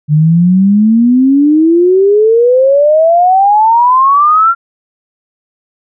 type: exponential sweep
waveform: sine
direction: up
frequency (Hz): 146.83 to 1387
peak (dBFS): -4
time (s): 0.08-4.55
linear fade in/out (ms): 50
effects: none